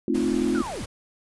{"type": "chord", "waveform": "sine", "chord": "F dominant seventh", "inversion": "first", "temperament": "equal", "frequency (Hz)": [220, 261.6, 311.1, 349.2], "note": ["A3", "C4", "Eb4", "F4"], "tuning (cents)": [0, 0, 0, 0], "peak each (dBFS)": [-27, -25, -27, -26], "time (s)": [0.08, 0.62], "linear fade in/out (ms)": 2}
{"type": "noise", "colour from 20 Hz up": "pink", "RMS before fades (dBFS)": -37, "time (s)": [0.14, 0.86], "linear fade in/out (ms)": 10}
{"type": "linear sweep", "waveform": "sine", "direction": "down", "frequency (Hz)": [1515, 32], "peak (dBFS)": -31, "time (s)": [0.55, 0.85], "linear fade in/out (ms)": 0}
{"effects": ["resampled to 24000 Hz"]}